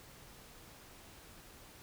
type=silence; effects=pink hiss -56 dBFS RMS until 1.82 s